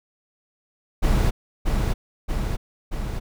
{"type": "noise with echo", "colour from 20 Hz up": "brown", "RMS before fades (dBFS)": -18, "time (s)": [1.02, 1.31], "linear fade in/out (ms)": 20, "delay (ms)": 630, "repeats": 3, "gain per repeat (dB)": -3, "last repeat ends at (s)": 3.2, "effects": []}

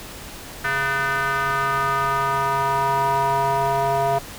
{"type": "tone with band-pass filter sweep", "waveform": "square", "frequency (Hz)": 137.1, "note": "C#3", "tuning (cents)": -19, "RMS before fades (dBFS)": -21, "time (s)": [0.64, 4.19], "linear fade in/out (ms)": 10, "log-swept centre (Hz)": [1600, 770], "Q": 3.9, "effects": ["pink hiss -37 dBFS RMS until 4.38 s"]}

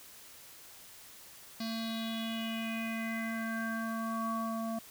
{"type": "tone with low-pass filter sweep", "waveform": "square", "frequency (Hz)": 225.5, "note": "A3", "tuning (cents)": 43, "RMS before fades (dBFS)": -36, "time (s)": [1.6, 4.79], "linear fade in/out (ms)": 5, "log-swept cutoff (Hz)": [4600, 880], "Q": 5.6, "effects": ["white hiss -53 dBFS RMS until 4.9 s"]}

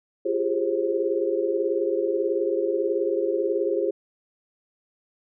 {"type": "tone cluster", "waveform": "sine", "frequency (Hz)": [345.5, 397.2, 415.6, 531], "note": ["F4", "G4", "G#4", "C5"], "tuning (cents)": [-19, 23, 1, 25], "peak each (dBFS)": -27, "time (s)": [0.25, 3.91], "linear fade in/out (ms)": 10, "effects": []}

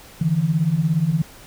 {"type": "beating tone pair", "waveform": "sine", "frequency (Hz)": [147.8, 164.8], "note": ["D3", "E3"], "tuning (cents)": [11, 0], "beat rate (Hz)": 17, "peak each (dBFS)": [-21, -18], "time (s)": [0.21, 1.22], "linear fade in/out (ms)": 5, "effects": ["pink hiss -44 dBFS RMS until 1.46 s"]}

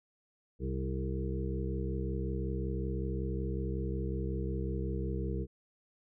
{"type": "harmonic tone with a mistuned harmonic", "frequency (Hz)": 65.41, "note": "C2", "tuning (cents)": 0, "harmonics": [1, 2, 3, 5, 6, 7], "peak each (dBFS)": [-35, -38, -40, -42, -43, -43], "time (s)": [0.59, 5.47], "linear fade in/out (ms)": 50, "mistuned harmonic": 6, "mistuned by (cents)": 25, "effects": []}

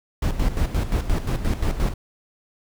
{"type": "noise with tremolo", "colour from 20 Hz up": "brown", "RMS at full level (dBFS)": -20, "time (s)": [0.22, 1.94], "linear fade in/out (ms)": 5, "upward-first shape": "square", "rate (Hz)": 5.7, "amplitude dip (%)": 65, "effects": []}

